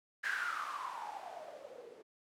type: noise with low-pass filter sweep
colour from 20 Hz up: violet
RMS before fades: -42 dBFS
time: 0.23-2.03 s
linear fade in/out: 20 ms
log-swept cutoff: 1700 to 410 Hz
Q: 9.7
effects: none